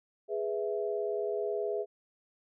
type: chord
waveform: sine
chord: E major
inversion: first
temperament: equal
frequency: 415.3 / 493.9 / 659.3 Hz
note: G#4 / B4 / E5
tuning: 0 / 0 / 0 cents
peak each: -32 / -37 / -36 dBFS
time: 0.28-1.86 s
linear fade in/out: 50 ms
effects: none